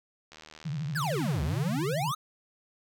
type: click train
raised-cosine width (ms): 0.2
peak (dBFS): -30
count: 99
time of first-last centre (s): 0.32-1.578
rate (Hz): 77.9
type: tone with vibrato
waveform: sine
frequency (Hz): 148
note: D3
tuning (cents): +14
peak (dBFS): -30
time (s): 0.65-2.12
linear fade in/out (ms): 10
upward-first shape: triangle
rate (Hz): 13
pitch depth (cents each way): 230
type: exponential two-way sweep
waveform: square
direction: down then up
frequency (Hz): 1800 to 67.2 to 1316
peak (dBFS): -30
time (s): 0.95-2.15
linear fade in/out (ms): 10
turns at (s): 1.43
effects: none